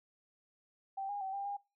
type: tone with pitch steps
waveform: sine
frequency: 779 / 814 / 767 / 796 / 808 Hz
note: G5 / G#5 / G5 / G5 / G#5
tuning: -11 / -35 / -38 / +26 / -48 cents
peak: -36 dBFS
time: 0.97-1.57 s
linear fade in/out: 10 ms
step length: 120 ms
effects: noise-tail reverb RT60 0.3 s tail -24 dB re dry